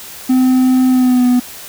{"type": "tone with pitch glide", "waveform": "triangle", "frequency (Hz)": [256.8, 247.6], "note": ["C4", "B3"], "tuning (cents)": [-32, 5], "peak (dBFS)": -6, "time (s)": [0.29, 1.4], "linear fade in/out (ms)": 10, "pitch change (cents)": -63, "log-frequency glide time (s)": [0.89, 1.26], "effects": ["white hiss -32 dBFS RMS until 1.68 s"]}